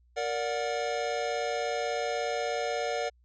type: chord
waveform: square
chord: Bb augmented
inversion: none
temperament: just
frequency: 466.2 / 582.7 / 728.4 Hz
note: Bb4 / D5 / F#5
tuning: 0 / -14 / -27 cents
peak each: -34 dBFS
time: 0.16-3.1 s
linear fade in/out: 20 ms
effects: added 60 Hz sine -60 dBFS peak until 3.24 s + resampled to 16000 Hz